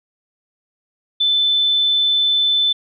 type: tone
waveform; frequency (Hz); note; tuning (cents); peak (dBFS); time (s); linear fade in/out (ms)
sine; 3520; A7; 0; -13; 1.2-2.73; 10
effects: none